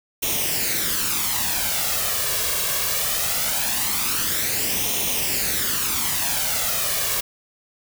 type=noise with flanger; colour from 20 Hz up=white; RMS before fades=-23 dBFS; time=0.22-7.21 s; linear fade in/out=10 ms; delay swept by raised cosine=0.32 to 1.82 ms; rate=0.21 Hz; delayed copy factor=+0.6; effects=none